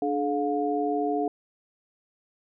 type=tone cluster; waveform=sine; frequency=294.3 / 427.3 / 712 Hz; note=D4 / G#4 / F5; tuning=+4 / +49 / +33 cents; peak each=-28 dBFS; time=0.02-1.28 s; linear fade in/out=2 ms; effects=none